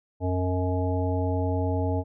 harmonic tone with a mistuned harmonic, 91 Hz, F#2, 28 cents flat, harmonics 1 / 3 / 5 / 7 / 9, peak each -25 / -30 / -32 / -33 / -35 dBFS, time 0.2-2.04 s, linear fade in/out 50 ms, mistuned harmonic 9, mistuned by +47 cents, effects none

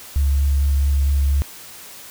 sine tone with vibrato, 70 Hz, C#2, 18 cents sharp, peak -13 dBFS, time 0.16-1.42 s, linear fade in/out 0 ms, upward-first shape sine, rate 4.4 Hz, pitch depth 12 cents each way, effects tanh soft clip ceiling -10 dBFS + white hiss -39 dBFS RMS until 2.1 s

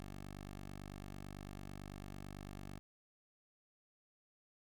10% pulse tone, 49 Hz, G1, in tune, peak -39 dBFS, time 0-2.79 s, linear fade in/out 0 ms, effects none

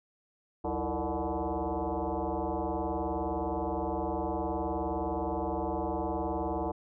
sine tone with frequency modulation, 207.7 Hz, G#3, in tune, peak -29 dBFS, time 0.64-6.72 s, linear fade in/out 10 ms, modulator 132 Hz, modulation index 5.6, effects none

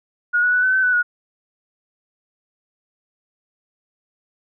sine tone with pitch steps, 1443 / 1470 / 1483 / 1516 / 1532 / 1492 / 1452 Hz, F#6 / F#6 / F#6 / F#6 / G6 / F#6 / F#6, -44 / -12 / +4 / +42 / -40 / +14 / -33 cents, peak -14 dBFS, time 0.33-1.03 s, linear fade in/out 20 ms, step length 100 ms, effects none

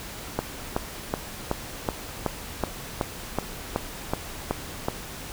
click train, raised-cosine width 1 ms, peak -9 dBFS, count 13, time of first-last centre 0.39-4.884 s, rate 2.67 Hz, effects pink hiss -38 dBFS RMS until 5.32 s

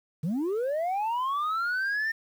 sine linear sweep, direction up, 141.9 to 1821 Hz, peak -23 dBFS, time 0.23-2.12 s, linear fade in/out 10 ms, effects tanh soft clip ceiling -25 dBFS + 9-bit

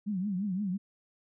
sine tone with vibrato, 194.5 Hz, G3, 13 cents flat, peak -29 dBFS, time 0.06-0.78 s, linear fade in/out 20 ms, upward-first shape triangle, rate 5.8 Hz, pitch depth 180 cents each way, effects none

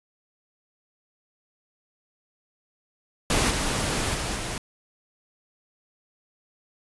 pink noise with level steps, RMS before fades -22 / -26 / -29 / -31 dBFS, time 3.3-4.58 s, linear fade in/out 2 ms, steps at 3.5 / 4.14 / 4.35 s, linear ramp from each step 10 ms, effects resampled to 24000 Hz

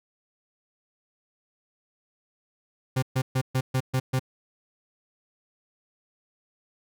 40% pulse tone bursts, 130 Hz, C3, 11 cents flat, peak -21 dBFS, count 7, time 2.96-4.195 s, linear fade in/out 10 ms, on 65 ms, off 130 ms, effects none

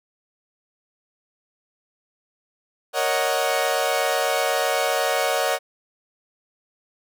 sawtooth chord, D# minor seventh, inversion second, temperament equal, 466.2 / 554.4 / 622.3 / 740 Hz, A#4 / C#5 / D#5 / F#5, 0 / 0 / 0 / 0 cents, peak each -24 / -21 / -22 / -21 dBFS, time 2.93-5.59 s, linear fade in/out 50 ms, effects none

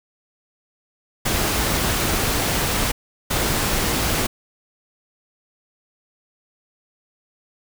pink noise bursts at uneven times, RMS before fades -21 dBFS, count 2, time 1.25-2.92 / 3.3-4.27 s, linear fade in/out 10 ms, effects none

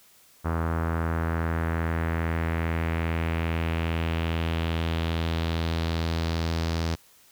sawtooth tone with low-pass filter sweep, 82.41 Hz, E2, in tune, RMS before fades -27 dBFS, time 0.44-6.96 s, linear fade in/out 20 ms, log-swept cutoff 1300 to 5200 Hz, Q 2.3, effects white hiss -57 dBFS RMS until 7.31 s

